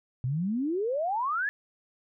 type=exponential sweep; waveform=sine; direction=up; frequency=120 to 1760 Hz; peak=-26 dBFS; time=0.24-1.49 s; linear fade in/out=0 ms; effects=none